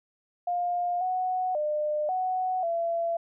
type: tone with pitch steps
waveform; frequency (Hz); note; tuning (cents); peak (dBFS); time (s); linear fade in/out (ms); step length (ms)
sine; 707 / 739 / 602 / 742 / 675; F5 / F#5 / D5 / F#5 / E5; +21 / -2 / +43 / +5 / +41; -25; 0.47-3.17; 5; 540
effects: none